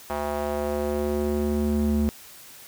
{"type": "tone with band-pass filter sweep", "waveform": "square", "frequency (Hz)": 73.42, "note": "D2", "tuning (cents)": 0, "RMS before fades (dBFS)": -25, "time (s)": [0.1, 2.09], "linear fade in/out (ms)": 0, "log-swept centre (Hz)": [830, 200], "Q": 1.7, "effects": ["white hiss -46 dBFS RMS until 2.67 s"]}